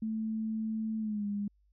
sine tone with pitch glide, 219.9 to 204 Hz, A3 to G#3, -1 to -31 cents, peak -31 dBFS, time 0.02-1.48 s, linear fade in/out 5 ms, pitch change -130 cents, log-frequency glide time 0.99-1.26 s, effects added 50 Hz sine -65 dBFS peak until 1.72 s

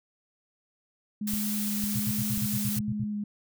sine tone with vibrato, 208.3 Hz, G#3, 5 cents sharp, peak -29 dBFS, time 1.21-3.24 s, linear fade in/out 5 ms, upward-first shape square, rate 1.3 Hz, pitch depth 11 cents each way
blue noise, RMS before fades -33 dBFS, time 1.27-2.79 s, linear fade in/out 5 ms
clicks, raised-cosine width 5 ms, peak -25 dBFS, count 3, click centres 1.336 / 1.839 / 2.377 s
sine tone bursts, 123.7 Hz, B2, 3 cents sharp, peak -28 dBFS, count 10, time 1.95-3.042 s, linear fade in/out 5 ms, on 48 ms, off 68 ms
effects none

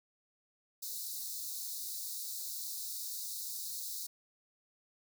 white high-pass noise, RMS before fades -41 dBFS, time 0.82-4.07 s, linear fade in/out 10 ms, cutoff 3800 Hz, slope 96 dB/octave, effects none

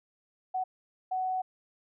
sine tone bursts at uneven times, 746 Hz, F#5, 14 cents sharp, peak -28 dBFS, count 2, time 0.54-0.64 / 1.11-1.42 s, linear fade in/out 10 ms, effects none

